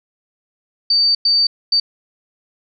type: tone bursts at uneven times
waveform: sine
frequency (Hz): 4604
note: D8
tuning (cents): -35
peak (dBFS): -11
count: 3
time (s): 0.9-1.15 / 1.25-1.47 / 1.72-1.8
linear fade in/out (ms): 5
effects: none